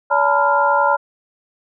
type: tone cluster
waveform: sine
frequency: 570 / 864 / 935 / 1005 / 1393 Hz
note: C#5 / A5 / A#5 / B5 / F6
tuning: +48 / -32 / +5 / +30 / -5 cents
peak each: -19 dBFS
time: 0.1-0.97 s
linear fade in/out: 20 ms
effects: none